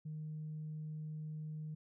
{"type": "tone", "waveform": "sine", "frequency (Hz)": 154.3, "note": "D#3", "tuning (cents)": -14, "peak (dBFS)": -40, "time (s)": [0.05, 1.75], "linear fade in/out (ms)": 10, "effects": ["tanh soft clip ceiling -37 dBFS"]}